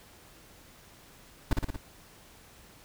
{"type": "noise with echo", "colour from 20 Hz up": "brown", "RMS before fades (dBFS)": -22, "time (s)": [1.51, 1.53], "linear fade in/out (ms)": 2, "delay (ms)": 58, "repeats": 4, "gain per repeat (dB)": -3, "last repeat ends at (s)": 1.762, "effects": ["pink hiss -55 dBFS RMS until 2.84 s"]}